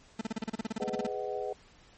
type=tone bursts; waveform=40% pulse; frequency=221.3 Hz; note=A3; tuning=10 cents sharp; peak=-30 dBFS; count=16; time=0.19-1.068 s; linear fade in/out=5 ms; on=23 ms; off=34 ms
type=chord; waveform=sine; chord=G# minor seventh; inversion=none; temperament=just; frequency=415.3 / 498.4 / 623 / 747.5 Hz; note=G#4 / B4 / D#5 / F#5; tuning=0 / +16 / +2 / +17 cents; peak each=-36 / -37 / -40 / -39 dBFS; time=0.8-1.53 s; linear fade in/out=2 ms
effects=pink hiss -59 dBFS RMS until 1.97 s + MP3 32 kbps